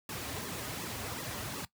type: noise with flanger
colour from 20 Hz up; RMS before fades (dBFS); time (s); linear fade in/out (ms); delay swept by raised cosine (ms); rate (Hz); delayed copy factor
pink; -39; 0.09-1.65; 2; 1.3 to 6.1; 2.7; -1
effects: noise-tail reverb RT60 0.1 s tail -18 dB re dry + high-pass 80 Hz 12 dB/octave